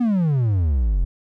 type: exponential sweep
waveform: triangle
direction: down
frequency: 251.1 to 41 Hz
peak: -14 dBFS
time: 0-1.05 s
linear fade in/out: 10 ms
effects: none